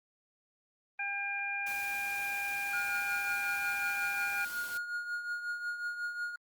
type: harmonic tone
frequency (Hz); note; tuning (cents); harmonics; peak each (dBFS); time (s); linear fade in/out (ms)
802; G5; +39; 1 / 2 / 3; -41 / -38 / -35; 0.99-4.45; 5
type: noise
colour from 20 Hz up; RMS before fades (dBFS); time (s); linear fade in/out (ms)
white; -46; 1.66-4.78; 10
type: tone with tremolo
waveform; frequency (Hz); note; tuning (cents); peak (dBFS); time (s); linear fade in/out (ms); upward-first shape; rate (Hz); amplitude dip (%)
triangle; 1432; F6; +43; -30; 2.73-6.36; 5; triangle; 5.5; 65
effects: Opus 32 kbps